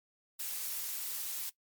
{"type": "noise", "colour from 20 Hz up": "blue", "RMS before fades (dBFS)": -38, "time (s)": [0.39, 1.5], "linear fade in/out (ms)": 10, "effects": ["noise-tail reverb RT60 0.1 s tail -19 dB re dry", "MP3 96 kbps"]}